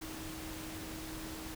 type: tone in noise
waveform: sine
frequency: 317.2 Hz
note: D#4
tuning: 33 cents sharp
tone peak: -45 dBFS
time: 0.01-1.55 s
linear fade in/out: 10 ms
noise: pink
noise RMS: -45 dBFS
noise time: 0.01-1.55 s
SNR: -3 dB
effects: none